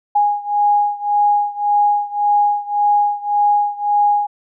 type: beating tone pair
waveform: sine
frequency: 824 / 825.8 Hz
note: G#5 / G#5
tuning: -14 / -10 cents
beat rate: 1.8 Hz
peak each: -15 / -17 dBFS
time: 0.15-4.27 s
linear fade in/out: 10 ms
effects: none